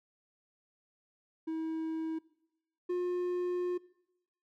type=tone pair in turn; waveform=triangle; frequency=321.2 / 357.2 Hz; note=E4 / F4; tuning=-45 / +39 cents; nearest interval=major second; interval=184 cents; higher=second; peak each=-31 / -28 dBFS; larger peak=second; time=1.47-2.19 / 2.89-3.78 s; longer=second; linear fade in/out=10 ms; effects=noise-tail reverb RT60 0.8 s tail -21 dB re dry